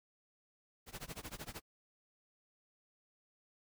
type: noise with tremolo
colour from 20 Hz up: pink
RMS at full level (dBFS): -44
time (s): 0.86-1.62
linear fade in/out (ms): 50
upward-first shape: sine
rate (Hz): 13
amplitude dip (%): 95
effects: none